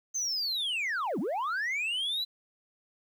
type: linear two-way sweep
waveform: sine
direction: down then up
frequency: 6360 to 166.7 to 4046 Hz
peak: -26 dBFS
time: 0.14-2.25 s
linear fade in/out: 20 ms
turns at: 1.19 s
effects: tanh soft clip ceiling -28 dBFS + 10-bit